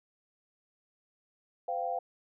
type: chord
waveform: sine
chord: C suspended fourth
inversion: none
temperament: equal with one note detuned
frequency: 513.4 / 698.5 / 784 Hz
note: C5 / F5 / G5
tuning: -33 / 0 / 0 cents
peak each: -37 / -33 / -36 dBFS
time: 1.68-1.99 s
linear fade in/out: 5 ms
effects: none